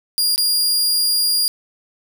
sawtooth tone with dropouts, 4827 Hz, D8, 47 cents sharp, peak -12 dBFS, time 0.18-1.48 s, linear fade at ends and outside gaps 0 ms, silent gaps 0.36-0.379 s, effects 7-bit

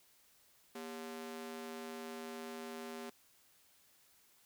sawtooth ring-modulated tone, 319.9 Hz, D#4, 48 cents sharp, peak -37 dBFS, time 0.75-3.1 s, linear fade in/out 5 ms, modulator 81.4 Hz, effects white hiss -68 dBFS RMS until 4.45 s

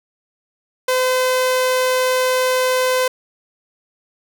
sawtooth tone, 511 Hz, C5, 41 cents flat, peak -11 dBFS, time 0.88-3.08 s, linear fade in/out 5 ms, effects none

